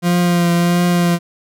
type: tone with vibrato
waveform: 40% pulse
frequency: 174 Hz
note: F3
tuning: 6 cents flat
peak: -11 dBFS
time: 0.02-1.19 s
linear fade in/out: 50 ms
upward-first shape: triangle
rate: 1.5 Hz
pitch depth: 24 cents each way
effects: none